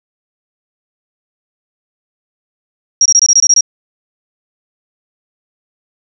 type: tone bursts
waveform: sine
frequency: 5650 Hz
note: F8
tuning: 19 cents sharp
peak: -4 dBFS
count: 9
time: 3.01-3.608 s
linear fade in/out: 2 ms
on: 46 ms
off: 23 ms
effects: none